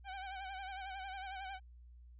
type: tone with vibrato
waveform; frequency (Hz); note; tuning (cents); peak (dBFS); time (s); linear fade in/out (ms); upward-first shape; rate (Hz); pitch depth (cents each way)
sawtooth; 770; G5; -31; -39; 0.04-1.6; 50; sine; 11; 63
effects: added 60 Hz sine -54 dBFS peak until 2.19 s + resampled to 8000 Hz